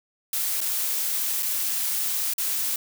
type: noise with dropouts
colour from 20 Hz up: blue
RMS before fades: -26 dBFS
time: 0.33-2.76 s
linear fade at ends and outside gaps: 2 ms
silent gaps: 0.606-0.613 / 1.425-1.429 / 2.337-2.381 s
effects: none